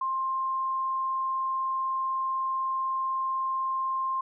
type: tone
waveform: sine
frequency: 1056 Hz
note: C6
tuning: 16 cents sharp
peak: -26 dBFS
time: 0.01-4.21 s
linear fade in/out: 5 ms
effects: none